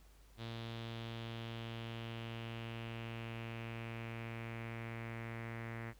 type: tone with low-pass filter sweep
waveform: sawtooth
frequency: 115 Hz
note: A#2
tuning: 23 cents flat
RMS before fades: -45 dBFS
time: 0.37-5.94 s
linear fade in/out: 50 ms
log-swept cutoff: 3700 to 2000 Hz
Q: 3.6
effects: added 50 Hz sine -60 dBFS peak until 5.99 s + pink hiss -68 dBFS RMS until 5.99 s